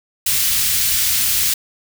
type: band-stop noise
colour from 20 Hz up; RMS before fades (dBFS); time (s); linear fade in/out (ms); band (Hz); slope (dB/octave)
white; -17; 0.26-1.54; 5; 120 to 2200; 12
effects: none